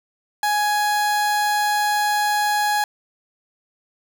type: tone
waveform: 30% pulse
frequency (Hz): 834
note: G#5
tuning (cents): +7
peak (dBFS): -15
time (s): 0.43-2.84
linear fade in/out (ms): 2
effects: none